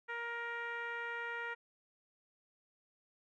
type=tone with low-pass filter; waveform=10% pulse; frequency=469.8 Hz; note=A#4; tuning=13 cents sharp; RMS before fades=-41 dBFS; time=0.08-1.55 s; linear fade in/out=20 ms; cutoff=1800 Hz; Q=2.4; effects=none